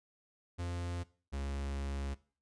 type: tone pair in turn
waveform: 45% pulse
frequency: 87.31 / 69.3 Hz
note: F2 / C#2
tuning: 0 / 0 cents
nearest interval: major third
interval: 400 cents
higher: first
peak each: -36 / -36 dBFS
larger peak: neither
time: 0.58-1.04 / 1.32-2.15 s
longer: second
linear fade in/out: 20 ms
effects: noise-tail reverb RT60 0.4 s tail -19 dB re dry + resampled to 22050 Hz